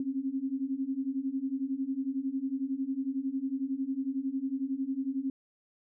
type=beating tone pair; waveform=sine; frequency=261.6 / 272.6 Hz; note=C4 / C#4; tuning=0 / -29 cents; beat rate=11 Hz; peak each=-34 / -32 dBFS; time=0-5.3 s; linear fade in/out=2 ms; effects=none

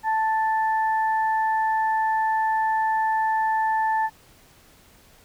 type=tone pair together; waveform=sine; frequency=880 / 1760 Hz; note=A5 / A6; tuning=0 / 0 cents; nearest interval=octave; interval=1200 cents; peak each=-20 / -29 dBFS; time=0.03-4.1 s; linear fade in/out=50 ms; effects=pink hiss -54 dBFS RMS until 5.24 s

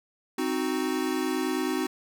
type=chord; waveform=square; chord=C diminished; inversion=none; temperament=equal; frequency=261.6 / 311.1 / 370 Hz; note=C4 / Eb4 / Gb4; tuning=0 / 0 / 0 cents; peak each=-31 dBFS; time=0.38-1.87 s; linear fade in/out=5 ms; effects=none

